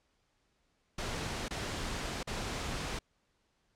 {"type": "noise with dropouts", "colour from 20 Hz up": "pink", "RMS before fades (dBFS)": -37, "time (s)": [0.98, 2.99], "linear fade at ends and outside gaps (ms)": 5, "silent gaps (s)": [[1.483, 1.507], [2.231, 2.272]], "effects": ["pink hiss -75 dBFS RMS until 3.75 s", "low-pass 7000 Hz 12 dB/octave"]}